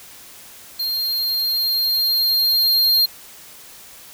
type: tone with level ramp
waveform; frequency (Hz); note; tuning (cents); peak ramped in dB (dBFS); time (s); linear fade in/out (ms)
square; 4203; C8; +7; -21 to -13; 0.79-3.06; 10
effects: white hiss -42 dBFS RMS until 4.13 s